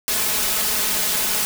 white noise with comb filter, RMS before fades -21 dBFS, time 0.08-1.45 s, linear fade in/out 0 ms, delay 4.7 ms, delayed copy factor +0.75, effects none

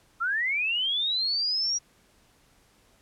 sine linear sweep, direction up, 1304 to 5760 Hz, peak -24 dBFS, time 0.2-1.79 s, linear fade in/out 20 ms, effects pink hiss -62 dBFS RMS until 3.01 s + low-pass 12000 Hz 12 dB/octave

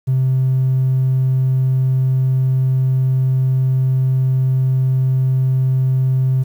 triangle tone, 130.81 Hz, C3, in tune, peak -9 dBFS, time 0.07-6.44 s, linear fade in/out 20 ms, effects tanh soft clip ceiling -9 dBFS + 8-bit

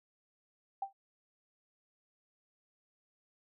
sine tone with exponential decay, 784 Hz, G5, in tune, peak -30 dBFS, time 0.82-0.93 s, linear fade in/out 5 ms, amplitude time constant 22 ms, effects none

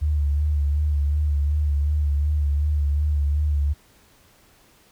sine tone with vibrato, 73.42 Hz, D2, in tune, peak -18 dBFS, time 0.01-3.74 s, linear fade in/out 20 ms, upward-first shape sine, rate 2.7 Hz, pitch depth 45 cents each way, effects pink hiss -56 dBFS RMS until 4.91 s

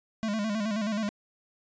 square tone with vibrato, 212.7 Hz, G#3, 42 cents sharp, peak -28 dBFS, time 0.23-1.09 s, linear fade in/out 0 ms, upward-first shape square, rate 9.4 Hz, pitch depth 73 cents each way, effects resampled to 16000 Hz

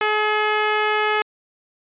10% pulse tone, 425.4 Hz, G#4, 42 cents sharp, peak -9 dBFS, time 0.01-1.22 s, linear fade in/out 2 ms, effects resampled to 8000 Hz

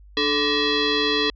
sine tone with frequency modulation, 1892 Hz, A#6, 25 cents sharp, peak -18 dBFS, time 0.17-1.3 s, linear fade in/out 2 ms, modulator 729 Hz, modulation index 3.3, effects added 50 Hz sine -44 dBFS peak until 1.35 s

